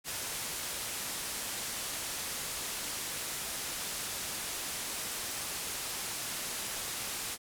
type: low-pass noise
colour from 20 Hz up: white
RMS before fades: -38 dBFS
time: 0.04-7.38 s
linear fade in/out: 50 ms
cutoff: 12000 Hz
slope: 24 dB/octave
effects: none